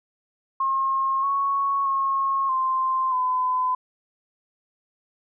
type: tone with pitch steps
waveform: sine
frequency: 1074 / 1107 / 1087 / 1046 / 1013 Hz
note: C6 / C#6 / C#6 / C6 / B5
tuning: +45 / -3 / -34 / -1 / +44 cents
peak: -20 dBFS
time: 0.6-3.75 s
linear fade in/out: 5 ms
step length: 630 ms
effects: none